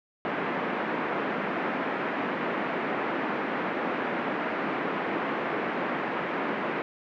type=band-pass noise; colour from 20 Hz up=pink; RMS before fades=-30 dBFS; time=0.25-6.82 s; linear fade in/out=0 ms; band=210 to 2200 Hz; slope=24 dB/octave; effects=none